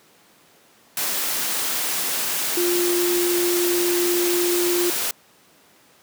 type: tone in noise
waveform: sine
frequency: 350.7 Hz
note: F4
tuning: 7 cents sharp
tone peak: -19 dBFS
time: 2.57-4.9 s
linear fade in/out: 2 ms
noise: white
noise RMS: -24 dBFS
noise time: 0.97-5.11 s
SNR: +2 dB
effects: pink hiss -54 dBFS RMS until 6.02 s + high-pass 200 Hz 12 dB/octave